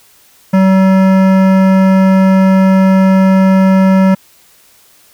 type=tone with hard clipping; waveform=sine; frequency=190.3 Hz; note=F#3; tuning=49 cents sharp; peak=-7 dBFS; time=0.53-4.15 s; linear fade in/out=10 ms; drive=16 dB; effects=white hiss -46 dBFS RMS until 5.13 s